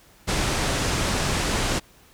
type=low-pass noise; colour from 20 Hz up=pink; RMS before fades=-24 dBFS; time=0.27-1.8 s; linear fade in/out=20 ms; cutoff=9000 Hz; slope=24 dB/octave; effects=pink hiss -54 dBFS RMS until 2.13 s